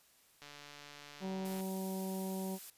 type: click train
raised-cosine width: 0.2 ms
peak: -34 dBFS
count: 173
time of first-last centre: 0.42-1.606 s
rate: 145 Hz
type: harmonic tone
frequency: 190 Hz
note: F#3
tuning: 46 cents sharp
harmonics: 1 / 2 / 3 / 4 / 5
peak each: -38 / -44 / -48 / -50 / -52 dBFS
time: 1.2-2.59 s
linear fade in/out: 50 ms
type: noise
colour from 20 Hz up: blue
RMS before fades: -48 dBFS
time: 1.45-2.7 s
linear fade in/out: 2 ms
effects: white hiss -67 dBFS RMS until 2.77 s + resampled to 32000 Hz